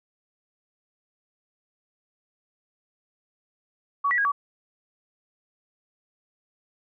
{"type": "tone with pitch steps", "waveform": "sine", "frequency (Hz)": [1130, 1945, 1639, 1138], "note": ["C#6", "B6", "G#6", "C#6"], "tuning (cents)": [33, -27, -23, 45], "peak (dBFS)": -20, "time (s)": [4.04, 4.32], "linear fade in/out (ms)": 10, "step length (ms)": 70, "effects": []}